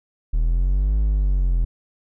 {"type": "linear two-way sweep", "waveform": "triangle", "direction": "up then down", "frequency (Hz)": [38.04, 52.9, 41.52], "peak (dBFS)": -14, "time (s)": [0.33, 1.65], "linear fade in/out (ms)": 10, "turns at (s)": 1, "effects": []}